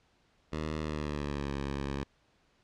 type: tone with pitch glide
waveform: 10% pulse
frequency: 77.6 to 69.53 Hz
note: D#2 to C#2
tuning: -4 to +6 cents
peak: -25 dBFS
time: 0.52-2.04 s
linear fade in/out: 10 ms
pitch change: -190 cents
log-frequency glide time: 0.8-1.52 s
effects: pink hiss -69 dBFS RMS until 2.63 s + low-pass 5000 Hz 12 dB/octave